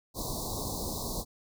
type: band-stop noise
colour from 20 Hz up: pink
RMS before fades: -35 dBFS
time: 0.14-1.25 s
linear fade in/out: 50 ms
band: 1100 to 3800 Hz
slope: 96 dB/octave
effects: none